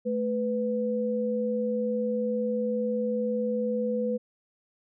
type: tone pair together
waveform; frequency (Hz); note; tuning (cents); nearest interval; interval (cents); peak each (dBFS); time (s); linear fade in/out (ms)
sine; 218.6 / 496.4; A3 / B4; -11 / +9; octave + major second; 1420; -29 / -27; 0.05-4.18; 20
effects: none